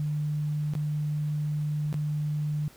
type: tone with dropouts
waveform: sine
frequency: 150 Hz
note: D3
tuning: 37 cents sharp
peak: -26 dBFS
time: 0-2.68 s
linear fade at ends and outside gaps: 0 ms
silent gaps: 0.736-0.752 / 1.928-1.942 s
effects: pink hiss -54 dBFS RMS until 2.76 s